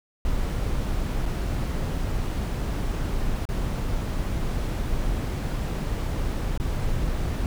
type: noise with dropouts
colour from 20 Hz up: brown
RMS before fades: -26 dBFS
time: 0.25-7.46 s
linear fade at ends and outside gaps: 1 ms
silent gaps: 1.256-1.26 / 3.454-3.489 / 6.576-6.599 s
effects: none